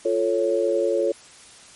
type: chord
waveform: sine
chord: F augmented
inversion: none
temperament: equal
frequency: 349.2 / 440 / 554.4 Hz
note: F4 / A4 / C#5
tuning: 0 / 0 / 0 cents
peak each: -24 / -23 / -22 dBFS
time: 0.05-1.12 s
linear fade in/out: 5 ms
effects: white hiss -47 dBFS RMS until 1.75 s + MP3 48 kbps